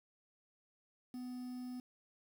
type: tone with quantisation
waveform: triangle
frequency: 249.9 Hz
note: B3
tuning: 21 cents sharp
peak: -40 dBFS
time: 1.14-1.8 s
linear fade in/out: 2 ms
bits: 10
effects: none